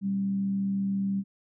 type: tone with frequency modulation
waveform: sine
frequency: 196.2 Hz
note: G3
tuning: 2 cents sharp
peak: -25 dBFS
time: 0.01-1.24 s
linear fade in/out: 50 ms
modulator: 74.2 Hz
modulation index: 0.22
effects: none